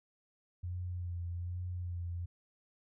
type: tone with vibrato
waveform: sine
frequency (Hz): 88.2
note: F2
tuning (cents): +18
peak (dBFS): -36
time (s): 0.63-2.26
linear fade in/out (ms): 10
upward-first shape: sine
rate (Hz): 1.2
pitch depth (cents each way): 32
effects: none